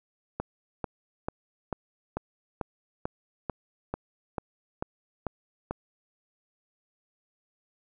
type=click train; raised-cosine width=1 ms; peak=-16 dBFS; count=13; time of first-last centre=0.4-5.71 s; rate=2.26 Hz; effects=none